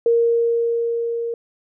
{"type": "tone with level ramp", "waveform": "sine", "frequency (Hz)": 466.2, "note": "A#4", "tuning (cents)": 0, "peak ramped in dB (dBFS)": [-12, -22], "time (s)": [0.06, 1.34], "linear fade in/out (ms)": 2, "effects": []}